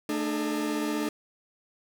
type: tone cluster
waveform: 40% pulse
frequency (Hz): 221.9 / 300.7 / 427.4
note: A3 / D4 / G#4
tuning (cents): +15 / +41 / +50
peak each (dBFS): -33 / -28 / -35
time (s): 0.09-1.09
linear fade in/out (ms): 2
effects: none